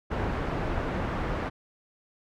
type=low-pass noise; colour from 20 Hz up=pink; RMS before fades=-30 dBFS; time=0.1-1.5 s; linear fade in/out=20 ms; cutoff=1500 Hz; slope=12 dB/octave; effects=none